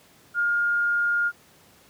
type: tone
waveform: sine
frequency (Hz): 1416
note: F6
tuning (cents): +23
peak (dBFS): -20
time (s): 0.34-1.32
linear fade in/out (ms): 50
effects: pink hiss -55 dBFS RMS until 1.89 s + high-pass 100 Hz 12 dB/octave